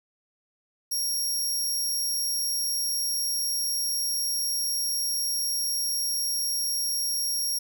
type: tone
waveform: 20% pulse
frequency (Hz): 5588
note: F8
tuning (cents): 0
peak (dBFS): -20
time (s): 0.91-7.59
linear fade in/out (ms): 10
effects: none